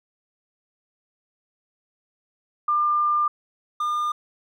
sine / triangle tone pair in turn, 1198 / 1207 Hz, D6 / D6, +34 / +47 cents, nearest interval unison, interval 13 cents, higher second, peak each -18 / -20 dBFS, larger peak first, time 2.68-3.28 / 3.8-4.12 s, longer first, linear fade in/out 5 ms, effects none

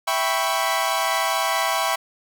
sawtooth chord, C# half-diminished seventh, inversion first, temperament equal, 659.3 / 784 / 987.8 / 1108.7 Hz, E5 / G5 / B5 / C#6, 0 / 0 / 0 / 0 cents, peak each -22 dBFS, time 0.07-1.96 s, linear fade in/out 10 ms, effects none

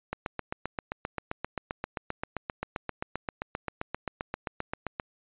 click train, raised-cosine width 0.5 ms, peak -16 dBFS, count 38, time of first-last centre 0.13-4.998 s, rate 7.6 Hz, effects resampled to 8000 Hz

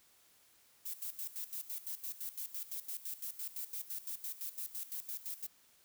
violet noise with tremolo, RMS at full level -41 dBFS, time 0.85-5.47 s, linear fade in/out 10 ms, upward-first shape square, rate 5.9 Hz, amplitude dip 80%, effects white hiss -67 dBFS RMS until 5.84 s

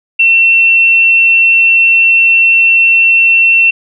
sine tone, 2703 Hz, E7, 43 cents sharp, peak -4 dBFS, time 0.19-3.71 s, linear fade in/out 10 ms, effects none

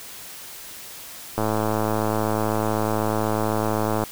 click train, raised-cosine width 1 ms, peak -9 dBFS, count 288, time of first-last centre 1.38-4.037 s, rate 108 Hz, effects white hiss -39 dBFS RMS until 4.11 s

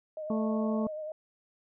sine tone with vibrato, 617 Hz, D#5, 15 cents flat, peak -35 dBFS, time 0.17-1.12 s, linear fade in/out 2 ms, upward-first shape sine, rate 10 Hz, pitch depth 31 cents each way
harmonic tone, 219.6 Hz, A3, 3 cents flat, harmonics 1 / 2 / 3 / 4 / 5, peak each -28 / -36 / -41 / -44 / -42 dBFS, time 0.3-0.87 s, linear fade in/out 2 ms
effects none

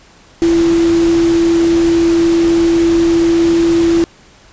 sine tone in noise, 335.4 Hz, E4, 30 cents sharp, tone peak -8 dBFS, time 0.42-4.04 s, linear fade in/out 0 ms, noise pink, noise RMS -24 dBFS, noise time 0.42-4.04 s, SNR +13 dB, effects pink hiss -44 dBFS RMS until 4.52 s + resampled to 16000 Hz

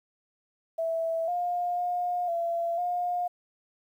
sine tone with pitch steps, 657 / 708 / 712 / 679 / 711 Hz, E5 / F5 / F5 / F5 / F5, -6 / +23 / +33 / -49 / +31 cents, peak -26 dBFS, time 0.78-3.28 s, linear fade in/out 10 ms, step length 500 ms, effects 10-bit

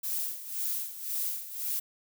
violet noise with tremolo, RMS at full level -31 dBFS, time 0.03-1.8 s, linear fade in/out 10 ms, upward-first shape sine, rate 1.9 Hz, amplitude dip 75%, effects none

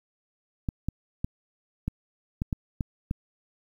clicks, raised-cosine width 5 ms, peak -15 dBFS, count 8, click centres 0.688 / 0.886 / 1.245 / 1.88 / 2.419 / 2.528 / 2.808 / 3.111 s, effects 9-bit

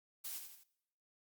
blue noise with echo, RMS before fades -44 dBFS, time 0.24-0.39 s, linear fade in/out 10 ms, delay 82 ms, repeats 3, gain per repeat -6 dB, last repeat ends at 0.636 s, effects noise-tail reverb RT60 0.8 s tail -21 dB re dry + Opus 48 kbps

